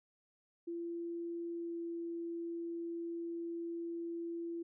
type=tone with pitch glide; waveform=sine; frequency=340 to 337.7 Hz; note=F4 to E4; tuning=-46 to +42 cents; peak=-38 dBFS; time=0.67-4.63 s; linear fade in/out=10 ms; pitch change=-12 cents; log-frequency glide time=1.51-1.8 s; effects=none